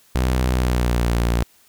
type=tone with pitch glide; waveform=sawtooth; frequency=63.1 to 58.54 Hz; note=B1 to A#1; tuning=+38 to +8 cents; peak=-13 dBFS; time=0.15-1.43 s; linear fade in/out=0 ms; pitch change=-130 cents; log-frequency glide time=0.49-1.12 s; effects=white hiss -55 dBFS RMS until 1.68 s